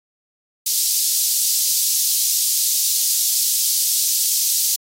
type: high-pass noise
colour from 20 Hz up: pink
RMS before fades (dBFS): -19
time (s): 0.66-4.76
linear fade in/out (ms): 5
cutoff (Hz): 4700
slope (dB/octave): 24
effects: AAC 48 kbps